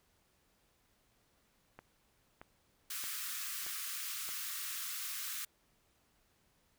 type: click train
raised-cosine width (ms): 0.5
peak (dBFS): -34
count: 5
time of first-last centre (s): 1.79-4.29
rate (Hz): 1.6
type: high-pass noise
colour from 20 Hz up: white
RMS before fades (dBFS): -41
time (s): 2.9-5.45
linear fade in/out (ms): 5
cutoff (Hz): 1100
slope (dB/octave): 96
effects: pink hiss -73 dBFS RMS until 6.78 s